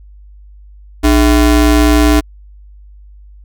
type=ring-modulated tone; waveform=square; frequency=179 Hz; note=F3; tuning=43 cents sharp; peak=-4 dBFS; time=1.03-2.21 s; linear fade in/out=20 ms; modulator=121 Hz; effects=added 50 Hz sine -35 dBFS peak until 3.44 s